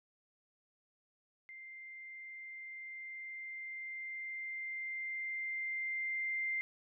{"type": "tone with level ramp", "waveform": "sine", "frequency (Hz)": 2093, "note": "C7", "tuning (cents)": 0, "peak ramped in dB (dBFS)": [-48, -33], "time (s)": [1.49, 6.61], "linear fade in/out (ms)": 0, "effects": []}